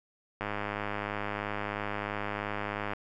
click train, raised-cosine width 0.5 ms, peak -18 dBFS, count 261, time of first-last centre 0.41-2.934 s, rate 103 Hz, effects none

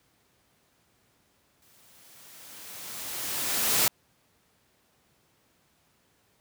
white noise with exponential growth, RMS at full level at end -22 dBFS, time 1.62-3.88 s, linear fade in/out 2 ms, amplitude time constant 490 ms, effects pink hiss -67 dBFS RMS until 6.4 s + high-pass 80 Hz 12 dB/octave

